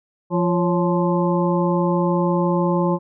harmonic tone with a mistuned harmonic, 173.9 Hz, F3, 7 cents flat, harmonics 1 / 2 / 3 / 5 / 6, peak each -19 / -22 / -24 / -26 / -27 dBFS, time 0.3-2.99 s, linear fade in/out 50 ms, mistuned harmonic 3, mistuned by +86 cents, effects none

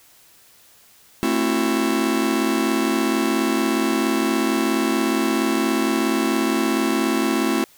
45% pulse chord, F# half-diminished seventh, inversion first, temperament just, 222 / 266.4 / 333 / 370 Hz, A3 / C4 / E4 / F#4, +16 / +31 / +18 / 0 cents, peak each -24 / -23 / -23 / -27 dBFS, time 1.23-7.64 s, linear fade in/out 0 ms, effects white hiss -52 dBFS RMS until 7.77 s

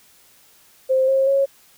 sine tone with pitch steps, 524 / 536 / 549 Hz, C5 / C5 / C#5, +2 / +42 / -17 cents, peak -14 dBFS, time 0.89-1.46 s, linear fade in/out 20 ms, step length 190 ms, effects white hiss -53 dBFS RMS until 1.77 s

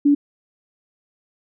sine tone, 287.4 Hz, D4, 37 cents flat, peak -11 dBFS, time 0.05-0.15 s, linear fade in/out 10 ms, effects none

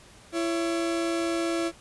35% pulse tone pair together, 335.1 / 554.4 Hz, E4 / C#5, +29 / 0 cents, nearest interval major sixth, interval 871 cents, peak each -24 / -33 dBFS, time 0.32-1.72 s, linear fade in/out 50 ms, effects pink hiss -52 dBFS RMS until 1.8 s + resampled to 24000 Hz

